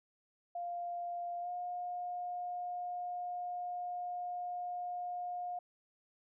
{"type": "tone with pitch glide", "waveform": "sine", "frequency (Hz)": [698.5, 713.2], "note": ["F5", "F5"], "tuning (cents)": [0, 36], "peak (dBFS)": -37, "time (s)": [0.55, 5.59], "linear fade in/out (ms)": 5, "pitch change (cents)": 36, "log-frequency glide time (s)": [1.41, 1.49], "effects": []}